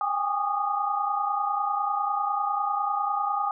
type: tone cluster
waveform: sine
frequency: 793 / 823 / 1146 / 1230 Hz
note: G5 / G#5 / D6 / D#6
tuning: +20 / -16 / -43 / -20 cents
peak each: -30 / -29 / -36 / -27 dBFS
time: 0.01-3.51 s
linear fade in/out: 2 ms
effects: none